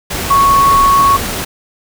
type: tone in noise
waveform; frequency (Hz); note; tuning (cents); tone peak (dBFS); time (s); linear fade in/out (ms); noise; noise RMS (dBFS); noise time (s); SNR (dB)
sine; 1108.7; C#6; 0; -6; 0.3-1.17; 10; pink; -19; 0.1-1.45; +10
effects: none